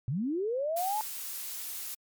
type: linear sweep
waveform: sine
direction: up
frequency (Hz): 111.9 to 880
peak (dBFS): -28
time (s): 0.08-1.01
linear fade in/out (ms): 0
type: noise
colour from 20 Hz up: blue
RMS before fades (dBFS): -38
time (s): 0.76-1.95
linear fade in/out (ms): 10
effects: MP3 96 kbps